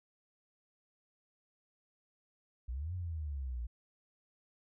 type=exponential two-way sweep; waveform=sine; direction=up then down; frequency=56.9 to 92.5 to 56.9 Hz; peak=-36 dBFS; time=2.68-3.67 s; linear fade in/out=10 ms; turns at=2.94 s; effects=none